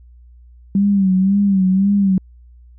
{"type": "tone with vibrato", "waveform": "sine", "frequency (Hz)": 194.2, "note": "G3", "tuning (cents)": -16, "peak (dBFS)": -11, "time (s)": [0.75, 2.18], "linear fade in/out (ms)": 2, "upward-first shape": "sine", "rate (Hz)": 1.9, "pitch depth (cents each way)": 75, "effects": ["added 60 Hz sine -41 dBFS peak until 2.78 s"]}